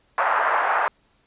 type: band-pass noise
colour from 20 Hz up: pink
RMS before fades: -21 dBFS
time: 0.18-0.88 s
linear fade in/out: 0 ms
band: 730 to 1600 Hz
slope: 24 dB/octave
effects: pink hiss -63 dBFS RMS until 1.26 s + resampled to 8000 Hz